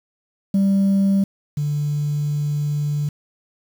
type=tone pair in turn; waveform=sine; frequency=196 / 146.83 Hz; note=G3 / D3; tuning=0 / 0 cents; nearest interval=perfect fourth; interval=500 cents; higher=first; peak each=-11 / -18 dBFS; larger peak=first; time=0.54-1.24 / 1.57-3.09 s; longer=second; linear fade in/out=5 ms; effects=tanh soft clip ceiling -13 dBFS + 7-bit